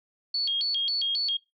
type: tone with vibrato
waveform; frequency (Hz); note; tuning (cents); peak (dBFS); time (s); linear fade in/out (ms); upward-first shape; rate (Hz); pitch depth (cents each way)
sine; 3800; A#7; +33; -24; 0.34-1.37; 5; square; 3.7; 270
effects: noise-tail reverb RT60 0.2 s tail -21 dB re dry